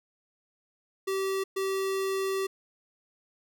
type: tone bursts at uneven times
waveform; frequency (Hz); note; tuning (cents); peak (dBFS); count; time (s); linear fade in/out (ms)
square; 386; G4; -27; -28; 2; 1.07-1.44 / 1.56-2.47; 10
effects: none